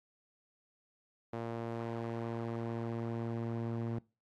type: tone with band-pass filter sweep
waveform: sawtooth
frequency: 115.6 Hz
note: A#2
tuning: 14 cents flat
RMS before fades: -38 dBFS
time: 1.33-3.99 s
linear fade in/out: 5 ms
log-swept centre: 540 to 240 Hz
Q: 0.8
effects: noise-tail reverb RT60 0.3 s tail -22 dB re dry + AAC 48 kbps